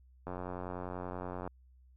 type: click train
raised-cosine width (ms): 1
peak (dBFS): -26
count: 110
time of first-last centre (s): 0.27-1.476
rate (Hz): 90.4
effects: added 63 Hz sine -58 dBFS peak until 1.96 s